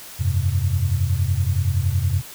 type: chord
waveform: sine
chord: F suspended second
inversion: none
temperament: equal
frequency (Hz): 87.31 / 98 / 130.81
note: F2 / G2 / C3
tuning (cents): 0 / 0 / 0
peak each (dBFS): -21 / -21 / -24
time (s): 0.19-2.22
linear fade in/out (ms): 20
effects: white hiss -39 dBFS RMS until 2.34 s